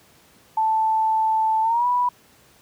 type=tone with pitch glide; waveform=sine; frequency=880 to 982.1 Hz; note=A5 to B5; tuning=0 to -10 cents; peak=-17 dBFS; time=0.57-2.09 s; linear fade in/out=5 ms; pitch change=+190 cents; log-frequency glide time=1.62-1.86 s; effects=pink hiss -54 dBFS RMS until 2.61 s + high-pass 80 Hz 12 dB/octave